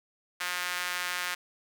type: tone with high-pass filter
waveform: sawtooth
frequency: 178.7 Hz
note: F3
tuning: 40 cents sharp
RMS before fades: -33 dBFS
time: 0.4-1.35 s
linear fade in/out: 10 ms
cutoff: 1600 Hz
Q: 1.4
effects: none